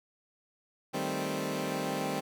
15% pulse chord, A half-diminished seventh, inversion second, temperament equal, 155.56 / 196 / 220 / 261.6 Hz, Eb3 / G3 / A3 / C4, 0 / 0 / 0 / 0 cents, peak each -31 / -30 / -34 / -29 dBFS, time 0.93-2.21 s, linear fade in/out 20 ms, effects none

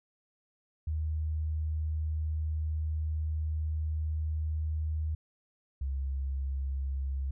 sine tone pair in turn, 77.78 / 67.79 Hz, D#2 / C#2, 0 / -38 cents, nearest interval major second, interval 238 cents, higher first, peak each -29 / -30 dBFS, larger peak first, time 0.87-5.15 / 5.81-7.31 s, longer first, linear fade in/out 5 ms, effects none

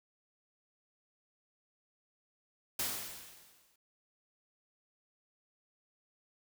white noise with exponential decay, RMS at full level -33 dBFS, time 2.79-3.76 s, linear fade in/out 5 ms, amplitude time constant 210 ms, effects none

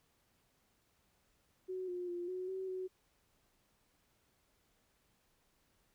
sine tone with pitch steps, 371.6 / 357.2 / 350.2 / 368.1 / 378.8 / 372.2 Hz, F#4 / F4 / F4 / F#4 / F#4 / F#4, +7 / +39 / +5 / -9 / +41 / +10 cents, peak -38 dBFS, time 1.68-2.88 s, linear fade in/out 20 ms, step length 200 ms, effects pink hiss -75 dBFS RMS until 5.94 s

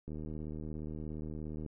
click train, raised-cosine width 3 ms, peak -30 dBFS, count 123, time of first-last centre 0.08-1.662 s, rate 77.1 Hz, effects none

